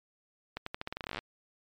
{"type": "accelerating click train", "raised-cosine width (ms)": 0.3, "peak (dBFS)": -20, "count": 18, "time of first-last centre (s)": [0.57, 1.19], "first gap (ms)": 94, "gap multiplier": 0.86, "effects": ["MP3 96 kbps"]}